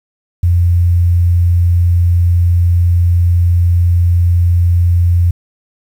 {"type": "tone", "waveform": "sine", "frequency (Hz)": 87, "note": "F2", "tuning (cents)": -6, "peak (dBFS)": -7, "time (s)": [0.43, 5.31], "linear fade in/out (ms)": 5, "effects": ["7-bit"]}